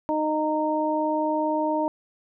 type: harmonic tone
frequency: 308.1 Hz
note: D#4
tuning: 17 cents flat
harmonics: 1 / 2 / 3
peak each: -26 / -26 / -26 dBFS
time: 0.09-1.88 s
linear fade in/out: 0 ms
effects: none